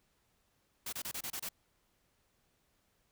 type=noise bursts; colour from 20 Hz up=white; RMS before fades=-40 dBFS; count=7; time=0.86-1.49 s; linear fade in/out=5 ms; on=66 ms; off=28 ms; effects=pink hiss -75 dBFS RMS until 3.11 s

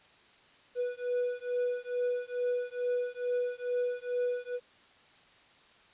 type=beating tone pair; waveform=triangle; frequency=490.2 / 492.5 Hz; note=B4 / B4; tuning=-13 / -5 cents; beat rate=2.3 Hz; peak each=-31 dBFS; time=0.75-4.6 s; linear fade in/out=50 ms; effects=white hiss -60 dBFS RMS until 5.93 s + resampled to 8000 Hz

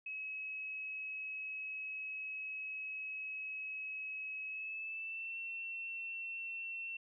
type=tone with pitch glide; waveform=sine; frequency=2564 to 2702 Hz; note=E7 to E7; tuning=-49 to +42 cents; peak=-40 dBFS; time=0.06-6.97 s; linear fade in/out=5 ms; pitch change=+91 cents; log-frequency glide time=4.47-5.39 s; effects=none

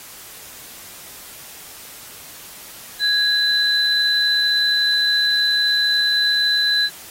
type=tone pair together; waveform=sine; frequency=1661.2 / 4013 Hz; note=G#6 / B7; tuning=0 / +27 cents; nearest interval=octave + minor third; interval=1527 cents; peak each=-20 / -16 dBFS; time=2.99-6.9 s; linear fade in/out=50 ms; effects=white hiss -39 dBFS RMS until 7.1 s + AAC 48 kbps

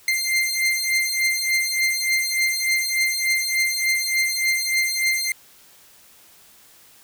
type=beating tone pair; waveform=sawtooth; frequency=2093 / 2096.4 Hz; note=C7 / C7; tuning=0 / +3 cents; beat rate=3.4 Hz; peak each=-19 dBFS; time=0.08-5.32 s; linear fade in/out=2 ms; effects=white hiss -51 dBFS RMS until 7.03 s

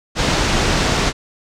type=low-pass noise; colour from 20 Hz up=pink; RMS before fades=-17 dBFS; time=0.15-1.13 s; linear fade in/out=50 ms; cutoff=6800 Hz; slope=24 dB/octave; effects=none

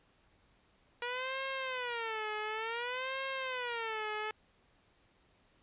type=tone with vibrato; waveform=10% pulse; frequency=477.7 Hz; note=A#4; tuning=42 cents sharp; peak=-27 dBFS; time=1.02-4.31 s; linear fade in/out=2 ms; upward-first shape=sine; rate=0.56 Hz; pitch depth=200 cents each way; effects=pink hiss -69 dBFS RMS until 5.62 s + resampled to 8000 Hz

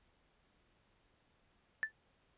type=tone with exponential decay; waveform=sine; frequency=1760 Hz; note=A6; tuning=in tune; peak=-28 dBFS; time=1.83-1.92 s; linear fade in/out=0 ms; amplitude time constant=18 ms; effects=pink hiss -73 dBFS RMS until 2.37 s + resampled to 8000 Hz

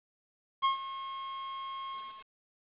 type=tone with ADSR envelope; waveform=45% pulse; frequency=1080 Hz; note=C#6; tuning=45 cents flat; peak=-23 dBFS; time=0.62-2.28 s; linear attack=27 ms; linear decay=120 ms; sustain=-14 dB; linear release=370 ms; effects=resampled to 8000 Hz + 9-bit

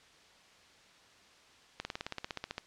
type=slowing click train; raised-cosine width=0.2 ms; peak=-19 dBFS; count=14; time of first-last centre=1.8-2.581 s; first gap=50 ms; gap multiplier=1.03; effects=white hiss -60 dBFS RMS until 2.66 s + low-pass 5000 Hz 12 dB/octave

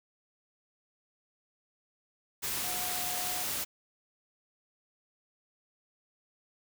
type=tone in noise; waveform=sine; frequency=724 Hz; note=F#5; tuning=38 cents flat; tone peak=-41 dBFS; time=2.63-3.44 s; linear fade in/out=20 ms; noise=white; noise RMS=-34 dBFS; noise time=2.42-3.65 s; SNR=-10 dB; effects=none

